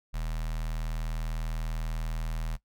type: tone with notch filter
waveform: square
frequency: 40.04 Hz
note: E1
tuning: 50 cents flat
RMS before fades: -32 dBFS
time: 0.13-2.57 s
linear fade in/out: 20 ms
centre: 350 Hz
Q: 0.7
effects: noise-tail reverb RT60 0.1 s tail -17 dB re dry